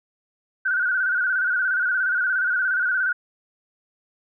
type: tone with vibrato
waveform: sine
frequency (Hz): 1488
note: F#6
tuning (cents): +9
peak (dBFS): -19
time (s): 0.65-3.13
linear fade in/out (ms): 10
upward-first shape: square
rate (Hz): 17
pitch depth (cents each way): 56
effects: none